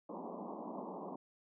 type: band-pass noise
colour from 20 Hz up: pink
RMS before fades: -45 dBFS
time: 0.09-1.16 s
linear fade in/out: 5 ms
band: 180 to 1100 Hz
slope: 96 dB/octave
effects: none